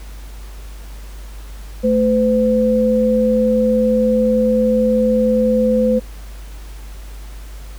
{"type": "tone pair together", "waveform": "sine", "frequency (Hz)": [220, 508.9], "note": ["A3", "C5"], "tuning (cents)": [0, -48], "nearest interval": "octave + minor third", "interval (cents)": 1452, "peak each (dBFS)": [-15, -14], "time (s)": [1.83, 6], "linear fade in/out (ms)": 20, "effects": ["added 50 Hz sine -30 dBFS peak until 7.78 s", "pink hiss -43 dBFS RMS until 7.78 s"]}